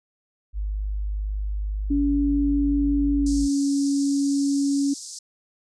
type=tone; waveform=sine; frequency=51 Hz; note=G#1; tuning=31 cents flat; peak=-24 dBFS; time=0.53-3.49 s; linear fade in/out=50 ms
type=tone with pitch glide; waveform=sine; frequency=284.8 to 279.6 Hz; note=C#4 to C#4; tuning=+47 to +15 cents; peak=-19 dBFS; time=1.9-4.94 s; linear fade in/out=10 ms; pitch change=-32 cents; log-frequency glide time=3.1-3.54 s
type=band-pass noise; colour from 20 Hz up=pink; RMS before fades=-38 dBFS; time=3.26-5.19 s; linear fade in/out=5 ms; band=4700 to 8800 Hz; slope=48 dB/octave
effects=none